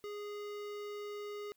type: tone with notch filter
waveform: square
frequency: 413.6 Hz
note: G#4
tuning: 7 cents flat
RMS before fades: -43 dBFS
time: 0.04-1.52 s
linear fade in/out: 0 ms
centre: 9700 Hz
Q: 0.67
effects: white hiss -75 dBFS RMS until 1.56 s